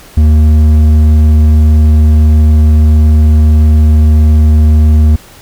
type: tone with hard clipping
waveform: sine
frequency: 76.8 Hz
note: D#2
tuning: 22 cents flat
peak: -4 dBFS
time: 0.17-5.16 s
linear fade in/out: 5 ms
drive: 6 dB
effects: pink hiss -36 dBFS RMS until 5.41 s